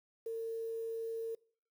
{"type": "tone with quantisation", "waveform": "sine", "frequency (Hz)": 453.7, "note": "A#4", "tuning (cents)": -47, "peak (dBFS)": -36, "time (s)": [0.26, 1.35], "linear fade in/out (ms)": 5, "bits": 10, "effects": ["noise-tail reverb RT60 0.5 s tail -23 dB re dry"]}